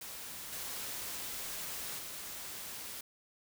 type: noise with level steps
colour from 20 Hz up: white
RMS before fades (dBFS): -45 / -41 / -44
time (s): 0.01-3.01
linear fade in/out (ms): 5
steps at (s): 0.52 / 1.98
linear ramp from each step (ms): 10
effects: none